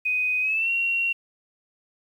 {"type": "tone with pitch glide", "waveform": "sine", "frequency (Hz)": [2500, 2742], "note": ["D#7", "F7"], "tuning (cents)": [8, -32], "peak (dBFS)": -21, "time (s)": [0.05, 1.13], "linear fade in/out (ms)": 10, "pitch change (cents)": 160, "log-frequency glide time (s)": [0.41, 0.7], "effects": ["9-bit"]}